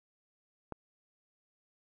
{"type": "click", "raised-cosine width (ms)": 1, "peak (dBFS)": -25, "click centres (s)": 0.723, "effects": []}